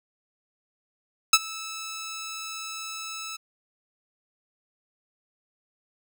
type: tone with ADSR envelope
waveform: 10% pulse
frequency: 1309 Hz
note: E6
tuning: 13 cents flat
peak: -3 dBFS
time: 1.33-3.37 s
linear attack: 5 ms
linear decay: 43 ms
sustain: -23 dB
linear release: 14 ms
effects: none